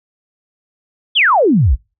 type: exponential sweep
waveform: sine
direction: down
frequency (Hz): 3598 to 49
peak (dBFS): -8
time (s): 1.15-1.76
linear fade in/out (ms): 20
effects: noise-tail reverb RT60 0.3 s tail -26 dB re dry